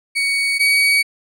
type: tone pair in turn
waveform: 35% pulse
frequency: 2239 / 2257 Hz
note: C#7 / C#7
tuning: +17 / +31 cents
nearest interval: unison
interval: 14 cents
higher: second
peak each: -14 / -10 dBFS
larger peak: second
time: 0.15-0.59 / 0.59-1.03 s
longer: neither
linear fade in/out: 20 ms
effects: low-pass 12000 Hz 12 dB/octave